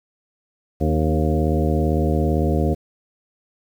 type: harmonic tone with a mistuned harmonic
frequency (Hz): 77.78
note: D#2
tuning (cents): 0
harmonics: 1 / 2 / 3 / 4 / 5 / 6 / 7 / 9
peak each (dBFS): -20 / -23 / -25 / -26 / -27 / -28 / -28 / -30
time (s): 0.8-2.75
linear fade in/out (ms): 20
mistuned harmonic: 4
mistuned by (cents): -25
effects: 8-bit